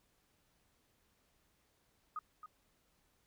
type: tone with echo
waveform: sine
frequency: 1247 Hz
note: D#6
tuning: 3 cents sharp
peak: -38 dBFS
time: 2.16-2.19 s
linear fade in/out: 2 ms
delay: 270 ms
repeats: 1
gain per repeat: -9 dB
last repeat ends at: 2.46 s
effects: pink hiss -75 dBFS RMS until 3.26 s